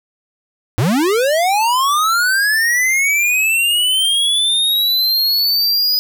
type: linear sweep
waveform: square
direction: up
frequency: 93.1 to 4978 Hz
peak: -13 dBFS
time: 0.78-5.99 s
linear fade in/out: 0 ms
effects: none